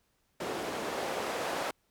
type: noise with band-pass filter sweep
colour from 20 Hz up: white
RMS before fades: -35 dBFS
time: 0.4-1.71 s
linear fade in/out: 5 ms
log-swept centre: 400 to 640 Hz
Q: 1.1
effects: pink hiss -74 dBFS RMS until 1.9 s